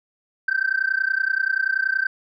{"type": "tone with amplitude modulation", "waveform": "sine", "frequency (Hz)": 1553, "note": "G6", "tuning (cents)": -17, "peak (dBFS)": -14, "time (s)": [0.48, 2.07], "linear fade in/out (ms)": 5, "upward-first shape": "sine", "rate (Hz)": 30.5, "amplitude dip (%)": 95, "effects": ["tanh soft clip ceiling -13 dBFS"]}